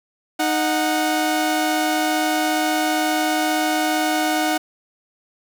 sawtooth tone pair together, 309.4 / 736 Hz, D#4 / F#5, -10 / -9 cents, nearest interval octave + minor third, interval 1501 cents, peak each -17 dBFS, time 0.39-4.58 s, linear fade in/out 10 ms, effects none

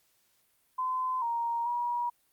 sine tone with pitch steps, 1024 / 935 / 960 Hz, C6 / A#5 / B5, -38 / +5 / -49 cents, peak -28 dBFS, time 0.78-2.1 s, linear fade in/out 10 ms, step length 440 ms, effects white hiss -70 dBFS RMS until 2.32 s + Opus 48 kbps

